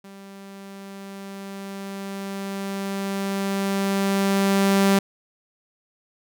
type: tone with level ramp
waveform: sawtooth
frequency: 196.4 Hz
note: G3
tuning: 4 cents sharp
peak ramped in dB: -37 to -11 dBFS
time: 0.04-4.99 s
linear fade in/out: 5 ms
effects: none